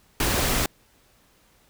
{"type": "noise", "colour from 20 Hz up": "pink", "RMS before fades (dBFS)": -23, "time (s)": [0.2, 0.66], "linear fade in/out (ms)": 2, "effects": ["pink hiss -60 dBFS RMS until 1.69 s"]}